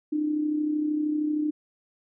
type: tone with amplitude modulation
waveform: sine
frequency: 301.9 Hz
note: D4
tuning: 48 cents sharp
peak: -21 dBFS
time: 0.12-1.51 s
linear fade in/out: 10 ms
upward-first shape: sine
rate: 33 Hz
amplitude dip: 50%
effects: none